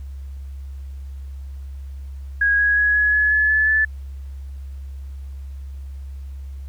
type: tone with pitch steps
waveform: sine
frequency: 1647 / 1660.4 / 1673.9 / 1687.4 / 1701.1 / 1715 / 1728.9 / 1742.9 Hz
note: G#6 / G#6 / G#6 / G#6 / G#6 / A6 / A6 / A6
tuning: -15 / -1 / +13 / +27 / +41 / -45 / -31 / -17 cents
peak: -14 dBFS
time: 2.41-3.85 s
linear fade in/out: 5 ms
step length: 180 ms
effects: added 68 Hz sine -30 dBFS peak until 6.68 s + pink hiss -58 dBFS RMS until 6.68 s